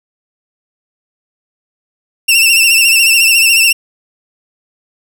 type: tone with vibrato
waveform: sawtooth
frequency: 2700 Hz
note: E7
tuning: 41 cents sharp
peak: -3 dBFS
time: 2.28-3.73 s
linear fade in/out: 10 ms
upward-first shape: sine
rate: 14 Hz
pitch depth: 59 cents each way
effects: none